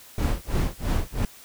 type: noise with tremolo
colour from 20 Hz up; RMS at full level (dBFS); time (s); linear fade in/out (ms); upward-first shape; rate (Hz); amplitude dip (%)
brown; -21; 0.18-1.25; 2; sine; 3; 100
effects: white hiss -48 dBFS RMS until 1.44 s